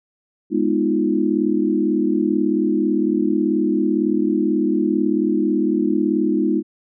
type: chord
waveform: sine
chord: F half-diminished seventh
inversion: first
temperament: equal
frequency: 207.7 / 246.9 / 311.1 / 349.2 Hz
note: Ab3 / Cb4 / Eb4 / F4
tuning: 0 / 0 / 0 / 0 cents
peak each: -22 / -23 / -19 / -22 dBFS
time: 0.5-6.63 s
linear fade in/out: 50 ms
effects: none